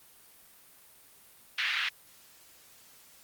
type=band-pass noise; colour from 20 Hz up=pink; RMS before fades=-29 dBFS; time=1.58-1.89 s; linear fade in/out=5 ms; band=1700 to 3600 Hz; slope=24 dB/octave; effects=white hiss -57 dBFS RMS until 3.23 s + Opus 32 kbps